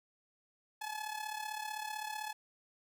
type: tone with amplitude modulation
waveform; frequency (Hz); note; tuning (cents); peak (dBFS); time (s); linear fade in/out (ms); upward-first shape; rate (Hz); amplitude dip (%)
sawtooth; 856; A5; -48; -32; 0.81-2.33; 10; sine; 35.7; 70
effects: none